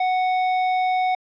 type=tone with hard clipping; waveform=sine; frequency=740 Hz; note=F#5; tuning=in tune; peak=-20 dBFS; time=0-1.15 s; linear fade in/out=5 ms; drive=10 dB; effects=low-pass 4000 Hz 12 dB/octave